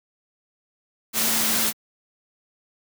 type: tone in noise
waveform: sine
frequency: 222.9 Hz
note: A3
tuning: 23 cents sharp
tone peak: -33 dBFS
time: 1.13-1.73 s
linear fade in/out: 50 ms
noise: white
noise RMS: -22 dBFS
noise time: 1.13-1.73 s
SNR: -14 dB
effects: high-pass 100 Hz 12 dB/octave